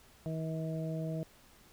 harmonic tone, 160 Hz, D#3, 49 cents sharp, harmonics 1 / 2 / 3 / 4, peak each -35 / -43 / -45 / -42 dBFS, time 0.26-1.23 s, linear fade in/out 0 ms, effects pink hiss -61 dBFS RMS until 1.72 s

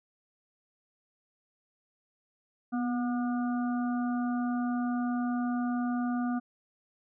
harmonic tone with a mistuned harmonic, 241.4 Hz, B3, 39 cents flat, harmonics 1 / 3 / 5 / 6, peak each -28 / -38 / -42 / -44 dBFS, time 2.72-6.4 s, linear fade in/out 20 ms, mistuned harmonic 1, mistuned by +31 cents, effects none

